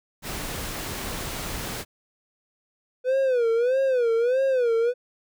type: noise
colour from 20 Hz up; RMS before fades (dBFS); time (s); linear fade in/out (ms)
pink; -32; 0.22-1.85; 50
type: tone with vibrato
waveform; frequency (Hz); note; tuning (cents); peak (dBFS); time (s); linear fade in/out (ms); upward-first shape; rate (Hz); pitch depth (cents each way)
triangle; 495.2; B4; +5; -17; 3.04-4.94; 50; sine; 1.6; 150
effects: none